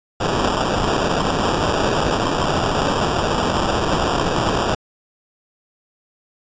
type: noise with sample-and-hold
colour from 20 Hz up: blue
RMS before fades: -19 dBFS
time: 0.2-4.75 s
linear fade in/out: 10 ms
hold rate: 2100 Hz
effects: resampled to 16000 Hz